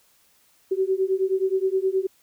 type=beating tone pair; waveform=sine; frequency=376.2 / 385.7 Hz; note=F#4 / G4; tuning=+29 / -28 cents; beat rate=9.5 Hz; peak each=-23 / -23 dBFS; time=0.71-2.07 s; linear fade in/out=10 ms; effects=white hiss -61 dBFS RMS until 2.22 s